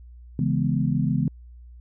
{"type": "chord", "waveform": "sine", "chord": "C# minor seventh", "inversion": "none", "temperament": "equal", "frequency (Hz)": [138.59, 164.81, 207.7, 246.9], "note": ["C#3", "E3", "G#3", "B3"], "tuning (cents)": [0, 0, 0, 0], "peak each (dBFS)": [-24, -25, -27, -27], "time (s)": [0.39, 1.28], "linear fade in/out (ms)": 2, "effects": ["added 60 Hz sine -42 dBFS peak until 1.8 s"]}